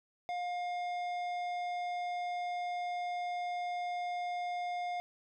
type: tone with tanh clipping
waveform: sine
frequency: 710 Hz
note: F5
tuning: 28 cents sharp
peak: -36 dBFS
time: 0.29-5 s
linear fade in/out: 0 ms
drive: 12 dB
effects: none